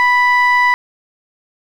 sine tone pair together, 985.7 / 1975.5 Hz, B5 / B6, -4 / 0 cents, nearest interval octave, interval 1204 cents, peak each -10 dBFS, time 0-0.74 s, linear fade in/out 0 ms, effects tanh soft clip ceiling -6 dBFS + 7-bit

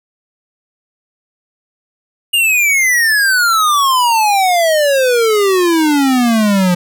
square exponential sweep, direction down, 2867 to 174.61 Hz, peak -10 dBFS, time 2.33-6.75 s, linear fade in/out 10 ms, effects none

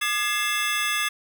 square tone cluster, 1210 / 1690 / 2105 / 2652 / 3417 Hz, D#6 / G#6 / C7 / E7 / G#7, -49 / +30 / +10 / +10 / +49 cents, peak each -30 dBFS, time 0.01-1.09 s, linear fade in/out 10 ms, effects none

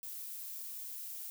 violet noise, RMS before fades -44 dBFS, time 0.03-1.3 s, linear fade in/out 0 ms, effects none

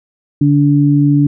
sine tone pair together, 144.5 / 288.7 Hz, D3 / D4, -28 / -30 cents, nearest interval octave, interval 1198 cents, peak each -10 dBFS, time 0.41-1.27 s, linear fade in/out 5 ms, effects none

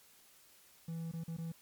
triangle tone with dropouts, 164.81 Hz, E3, in tune, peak -36 dBFS, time 0.88-1.52 s, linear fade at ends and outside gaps 5 ms, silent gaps 1.116-1.135 / 1.238-1.279 / 1.368-1.383 s, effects white hiss -63 dBFS RMS until 1.61 s + MP3 96 kbps

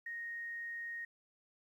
sine tone, 1864 Hz, A#6, 1 cent flat, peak -40 dBFS, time 0.06-1.05 s, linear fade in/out 5 ms, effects 12-bit

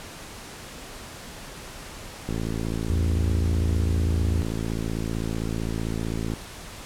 click train, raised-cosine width 3 ms, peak -16 dBFS, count 226, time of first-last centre 2.29-6.337 s, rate 55.6 Hz
sine tone, 82.41 Hz, E2, in tune, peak -21 dBFS, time 2.9-4.42 s, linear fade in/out 0 ms
effects pink hiss -40 dBFS RMS until 6.85 s + low-pass 11000 Hz 12 dB/octave

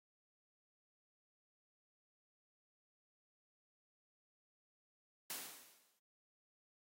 white noise with exponential decay, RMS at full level -42 dBFS, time 5.3-5.99 s, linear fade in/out 1 ms, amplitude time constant 150 ms, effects high-pass 200 Hz 12 dB/octave + AAC 48 kbps

